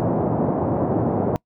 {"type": "band-pass noise", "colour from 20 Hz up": "pink", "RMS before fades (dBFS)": -21, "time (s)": [0, 1.36], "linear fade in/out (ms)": 0, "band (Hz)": [110, 820], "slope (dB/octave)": 24, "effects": ["noise-tail reverb RT60 0.1 s tail -24 dB re dry"]}